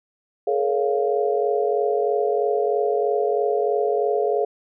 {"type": "chord", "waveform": "sine", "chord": "Bb minor seventh", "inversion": "third", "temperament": "equal with one note detuned", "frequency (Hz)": [423.1, 466.2, 554.4, 698.5], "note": ["Ab4", "Bb4", "Db5", "F5"], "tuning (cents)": [32, 0, 0, 0], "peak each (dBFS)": [-21, -26, -26, -25], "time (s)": [0.47, 4.45], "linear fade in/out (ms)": 5, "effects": []}